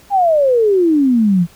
sine exponential sweep, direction down, 824 to 164.81 Hz, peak -9 dBFS, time 0.1-1.47 s, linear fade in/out 50 ms, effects pink hiss -46 dBFS RMS until 1.55 s

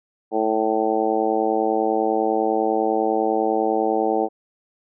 harmonic tone, 110 Hz, A2, in tune, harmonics 2 / 3 / 4 / 5 / 6 / 7 / 8, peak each -31 / -24 / -23 / -26 / -29 / -23 / -32 dBFS, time 0.31-4.29 s, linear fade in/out 50 ms, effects none

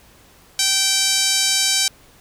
5% pulse tone with band-pass filter, 776 Hz, G5, 18 cents flat, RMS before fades -18 dBFS, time 0.59-1.88 s, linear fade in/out 2 ms, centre 5300 Hz, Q 0.78, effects pink hiss -50 dBFS RMS until 2.2 s

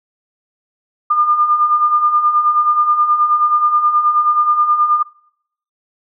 sine beating tone pair, 1200 / 1209.4 Hz, D6 / D#6, +37 / -50 cents, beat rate 9.4 Hz, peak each -19 / -11 dBFS, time 1.1-5.03 s, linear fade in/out 10 ms, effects noise-tail reverb RT60 0.7 s tail -24 dB re dry

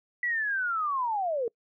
sine linear sweep, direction down, 1975.5 to 440.1 Hz, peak -26 dBFS, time 0.23-1.48 s, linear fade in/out 2 ms, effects noise-tail reverb RT60 0.1 s tail -26 dB re dry

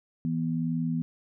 sine tone pair together, 163.72 / 245 Hz, E3 / B3, -12 / -14 cents, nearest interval perfect fifth, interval 698 cents, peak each -28 / -29 dBFS, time 0.25-1.02 s, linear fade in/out 0 ms, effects none

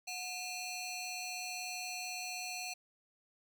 15% pulse ring-modulated tone, 1705 Hz, G#6, 45 cents sharp, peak -30 dBFS, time 0.07-2.74 s, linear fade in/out 10 ms, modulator 973 Hz, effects none

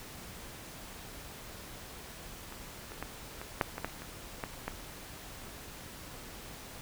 clicks, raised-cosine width 0.5 ms, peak -29 / -28 / -21 / -27 / -11 / -22 / -17 / -29 / -19 / -19 dBFS, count 10, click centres 2.524 / 2.919 / 3.026 / 3.415 / 3.612 / 3.781 / 3.846 / 4.02 / 4.438 / 4.68 s, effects pink hiss -47 dBFS RMS until 6.81 s

